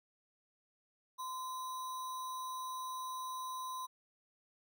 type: tone with sample-and-hold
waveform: sine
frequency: 1030 Hz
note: C6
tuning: 28 cents flat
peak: -39 dBFS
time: 1.18-3.87 s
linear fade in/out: 20 ms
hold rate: 4900 Hz
effects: none